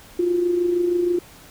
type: tone with amplitude modulation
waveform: sine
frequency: 351.3 Hz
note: F4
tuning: 10 cents sharp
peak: -15 dBFS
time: 0.19-1.19 s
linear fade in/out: 5 ms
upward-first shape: sine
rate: 26.3 Hz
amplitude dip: 50%
effects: pink hiss -46 dBFS RMS until 1.5 s